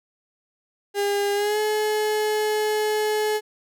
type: tone with pitch glide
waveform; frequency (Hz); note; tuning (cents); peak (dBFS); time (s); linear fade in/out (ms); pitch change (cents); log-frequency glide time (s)
35% pulse; 404.7 to 426.5; G#4 to G#4; -45 to +46; -19; 0.94-3.41; 50; +91; 1.34-1.59
effects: none